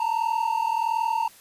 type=tone pair together; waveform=triangle; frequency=890.9 / 932.3 Hz; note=A5 / A#5; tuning=+21 / 0 cents; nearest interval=minor second; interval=79 cents; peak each=-23 dBFS; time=0-1.28 s; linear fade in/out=5 ms; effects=white hiss -51 dBFS RMS until 1.4 s + resampled to 32000 Hz